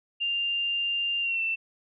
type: tone with pitch glide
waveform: sine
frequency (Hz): 2794 to 2677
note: F7 to E7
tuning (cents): 0 to +26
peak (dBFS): -25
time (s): 0.2-1.56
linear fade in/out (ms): 20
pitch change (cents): -74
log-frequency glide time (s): 1.21-1.42
effects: none